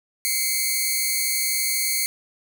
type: tone pair together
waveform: 5% pulse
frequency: 2094 / 2241 Hz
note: C7 / C#7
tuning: +1 / +18 cents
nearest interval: minor second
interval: 117 cents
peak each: -14 dBFS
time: 0.25-2.06 s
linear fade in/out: 0 ms
effects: none